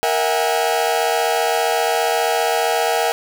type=tone cluster; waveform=40% pulse; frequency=467.6 / 651 / 739 / 814 Hz; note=A#4 / E5 / F#5 / G#5; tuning=+5 / -22 / -2 / -35 cents; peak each=-21 dBFS; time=0.03-3.12 s; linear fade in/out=0 ms; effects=none